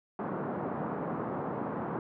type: band-pass noise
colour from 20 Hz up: pink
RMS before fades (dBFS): -35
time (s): 0.19-1.99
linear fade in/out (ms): 2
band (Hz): 140 to 1200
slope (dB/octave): 24
effects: none